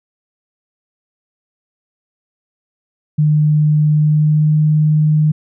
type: tone with pitch glide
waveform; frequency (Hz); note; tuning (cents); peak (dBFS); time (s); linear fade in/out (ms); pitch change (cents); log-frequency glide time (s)
sine; 151.4 to 153.07; D#3 to D#3; -47 to -28; -9; 3.18-5.32; 10; +19; 3.93-4.57
effects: none